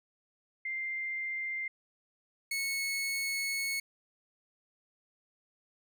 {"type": "tone pair in turn", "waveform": ["sine", "sawtooth"], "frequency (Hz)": [2095, 2199], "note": ["C7", "C#7"], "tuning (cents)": [2, -14], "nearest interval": "minor second", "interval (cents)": 84, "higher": "second", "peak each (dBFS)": [-33, -28], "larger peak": "second", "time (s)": [[0.65, 1.68], [2.51, 3.8]], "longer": "second", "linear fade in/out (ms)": 5, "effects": []}